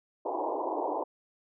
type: band-pass noise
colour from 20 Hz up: white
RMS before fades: -32 dBFS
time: 0.25-1.04 s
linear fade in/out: 10 ms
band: 290 to 1000 Hz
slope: 96 dB/octave
effects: none